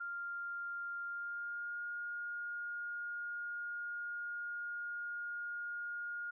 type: tone with pitch glide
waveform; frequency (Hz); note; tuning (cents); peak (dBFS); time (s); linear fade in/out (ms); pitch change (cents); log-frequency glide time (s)
sine; 1396.9 to 1423.8; F6 to F6; 0 to +33; -39; 0-6.31; 10; +33; 1.07-1.82
effects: none